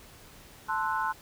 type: chord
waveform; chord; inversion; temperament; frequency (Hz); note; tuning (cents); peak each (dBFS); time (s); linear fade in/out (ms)
sine; F# half-diminished seventh; first; equal; 880 / 1046.5 / 1318.5 / 1480; A5 / C6 / E6 / F#6; 0 / 0 / 0 / 0; -31 / -31 / -37 / -33; 0.68-1.13; 20
effects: pink hiss -52 dBFS RMS until 1.21 s